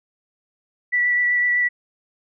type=tone with vibrato; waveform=sine; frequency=1958 Hz; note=B6; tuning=15 cents flat; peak=-16 dBFS; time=0.92-1.69 s; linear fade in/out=20 ms; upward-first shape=triangle; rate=7.9 Hz; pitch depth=14 cents each way; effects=none